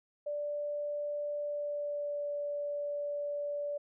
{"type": "tone with pitch glide", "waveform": "sine", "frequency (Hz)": [586, 580.3], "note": ["D5", "D5"], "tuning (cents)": [-4, -21], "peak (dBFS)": -33, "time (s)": [0.26, 3.78], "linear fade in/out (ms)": 10, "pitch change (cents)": -17, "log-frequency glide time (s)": [1.4, 2.3], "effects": []}